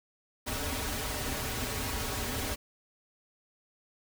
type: noise with comb filter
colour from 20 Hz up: pink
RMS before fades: -34 dBFS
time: 0.46-2.56 s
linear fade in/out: 20 ms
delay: 5.8 ms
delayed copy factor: -0.75
effects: none